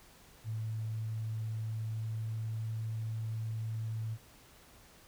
sine tone with pitch glide, 110.5 to 111.27 Hz, A2 to A2, +8 to +20 cents, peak -34 dBFS, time 0.44-4.18 s, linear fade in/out 50 ms, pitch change +12 cents, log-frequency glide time 1.66-2.74 s, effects pink hiss -59 dBFS RMS until 5.07 s

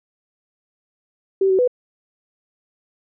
sine tone with pitch steps, 386.1 / 377.7 / 496.1 Hz, G4 / F#4 / B4, -26 / +36 / +8 cents, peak -13 dBFS, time 1.41-1.677 s, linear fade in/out 5 ms, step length 89 ms, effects none

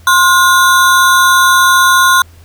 square ring-modulated tone, 1244.5 Hz, D#6, in tune, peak -3 dBFS, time 0.07-2.22 s, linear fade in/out 2 ms, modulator 192 Hz, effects added 84 Hz sine -37 dBFS peak until 2.44 s + pink hiss -46 dBFS RMS until 2.44 s

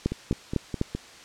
two click trains, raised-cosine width 3 ms, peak -16 / -10 dBFS, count 5 / 4, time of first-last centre 0.12-0.95 / 0.06-0.814 s, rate 4.82 / 3.98 Hz, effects white hiss -47 dBFS RMS until 1.24 s + low-pass 6000 Hz 12 dB/octave

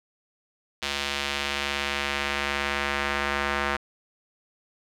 square tone with band-pass filter sweep, 70.6 Hz, C#2, 32 cents sharp, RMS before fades -28 dBFS, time 0.82-3.77 s, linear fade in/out 10 ms, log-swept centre 3400 to 1600 Hz, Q 1.2, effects none

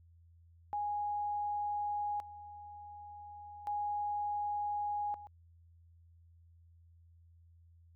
sine tone with tremolo, 827 Hz, G#5, 8 cents flat, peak -33 dBFS, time 0.73-5.27 s, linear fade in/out 0 ms, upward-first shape square, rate 0.34 Hz, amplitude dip 80%, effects added 84 Hz sine -59 dBFS peak until 7.95 s

